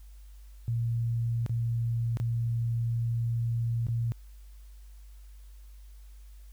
sine tone with dropouts, 116.54 Hz, A#2, in tune, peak -26 dBFS, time 0.68-4.12 s, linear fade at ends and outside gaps 0 ms, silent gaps 1.463-1.495 / 2.171-2.2 / 3.868-3.885 s, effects added 50 Hz sine -46 dBFS peak until 6.52 s + white hiss -65 dBFS RMS until 6.52 s

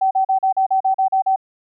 sine tone bursts, 766 Hz, G5, 40 cents flat, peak -13 dBFS, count 10, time 0.01-1.361 s, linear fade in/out 10 ms, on 100 ms, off 39 ms, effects none

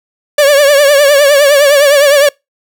45% pulse tone with vibrato, 571 Hz, D5, 49 cents flat, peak -4 dBFS, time 0.38-2.29 s, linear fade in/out 5 ms, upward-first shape triangle, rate 9.8 Hz, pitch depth 94 cents each way, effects noise-tail reverb RT60 0.2 s tail -26 dB re dry

